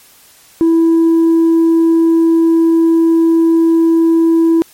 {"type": "tone with tanh clipping", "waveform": "triangle", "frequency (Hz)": 329.6, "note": "E4", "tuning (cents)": 0, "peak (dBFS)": -7, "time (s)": [0.61, 4.62], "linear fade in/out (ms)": 0, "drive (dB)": 6, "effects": ["white hiss -44 dBFS RMS until 4.73 s", "MP3 64 kbps"]}